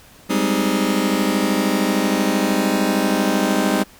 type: chord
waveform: sawtooth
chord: Ab major seventh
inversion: third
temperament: just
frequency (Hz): 194.67 / 207.7 / 259.6 / 311.5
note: G3 / Ab3 / C4 / Eb4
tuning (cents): -12 / 0 / -13 / +2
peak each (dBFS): -18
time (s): 0.29-3.84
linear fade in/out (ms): 20
effects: pink hiss -47 dBFS RMS until 3.99 s